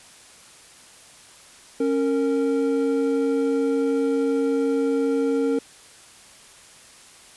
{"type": "tone pair together", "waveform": "triangle", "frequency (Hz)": [274.4, 461.4], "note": ["C#4", "A#4"], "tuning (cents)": [-17, -18], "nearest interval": "major sixth", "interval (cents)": 899, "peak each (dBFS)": -20, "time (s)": [1.8, 5.59], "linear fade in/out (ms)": 5, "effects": ["white hiss -48 dBFS RMS until 7.36 s", "resampled to 24000 Hz"]}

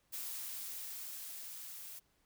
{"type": "noise with level ramp", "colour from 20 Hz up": "blue", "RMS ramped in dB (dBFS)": [-42, -49], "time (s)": [0.12, 2], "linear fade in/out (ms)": 20, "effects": ["pink hiss -75 dBFS RMS until 2.25 s"]}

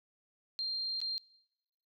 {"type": "tone with dropouts", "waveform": "sine", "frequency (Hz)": 4186, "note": "C8", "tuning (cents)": 0, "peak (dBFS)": -33, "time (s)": [0.59, 1.18], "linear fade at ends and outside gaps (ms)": 0, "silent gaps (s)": [1.003, 1.015], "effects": ["noise-tail reverb RT60 1.0 s tail -24 dB re dry"]}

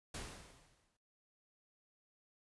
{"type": "noise with exponential decay", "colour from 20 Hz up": "pink", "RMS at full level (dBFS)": -43, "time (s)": [0.14, 0.97], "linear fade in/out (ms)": 5, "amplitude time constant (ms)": 180, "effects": ["noise-tail reverb RT60 0.3 s tail -17 dB re dry", "resampled to 24000 Hz"]}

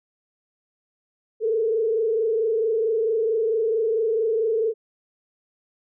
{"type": "tone with frequency modulation", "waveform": "sine", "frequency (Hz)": 446, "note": "A4", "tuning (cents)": 23, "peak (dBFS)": -19, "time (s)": [1.4, 4.74], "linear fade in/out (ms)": 50, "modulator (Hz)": 24.5, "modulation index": 0.9, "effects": []}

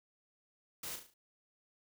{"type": "noise with echo", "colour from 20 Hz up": "white", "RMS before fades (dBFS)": -43, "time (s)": [0.83, 0.96], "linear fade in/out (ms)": 5, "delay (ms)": 36, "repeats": 5, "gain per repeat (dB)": -6, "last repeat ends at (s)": 1.14, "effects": []}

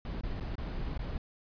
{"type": "noise with dropouts", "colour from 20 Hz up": "brown", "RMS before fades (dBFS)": -36, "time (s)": [0.05, 1.18], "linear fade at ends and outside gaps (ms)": 2, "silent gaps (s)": [[0.211, 0.234], [0.4, 0.407], [0.555, 0.581], [0.977, 0.992]], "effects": ["resampled to 11025 Hz"]}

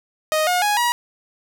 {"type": "tone with pitch steps", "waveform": "sawtooth", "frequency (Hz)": [622.3, 719, 830.7, 959.7], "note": ["D#5", "F#5", "G#5", "B5"], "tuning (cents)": [0, -50, 0, -50], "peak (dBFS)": -13, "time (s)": [0.32, 0.92], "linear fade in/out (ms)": 0, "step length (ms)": 150, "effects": []}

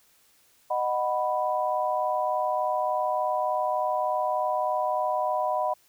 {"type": "chord", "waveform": "sine", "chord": "B major", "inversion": "first", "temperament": "just", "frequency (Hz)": [617.4, 740.8, 987.8], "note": ["D#5", "F#5", "B5"], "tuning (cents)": [-14, 2, 0], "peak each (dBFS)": -28, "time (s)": [0.7, 5.74], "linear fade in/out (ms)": 10, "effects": ["white hiss -62 dBFS RMS until 5.88 s"]}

